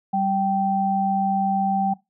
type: tone pair together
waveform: sine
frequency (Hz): 194.75 / 779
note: G3 / G5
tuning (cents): -11 / -11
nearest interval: 2 octaves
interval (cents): 2400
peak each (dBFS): -24 / -20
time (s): 0.13-1.94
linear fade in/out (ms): 10
effects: noise-tail reverb RT60 0.2 s tail -19 dB re dry